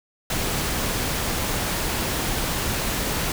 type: noise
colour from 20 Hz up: pink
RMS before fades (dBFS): -25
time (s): 0.3-3.32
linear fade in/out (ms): 2
effects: none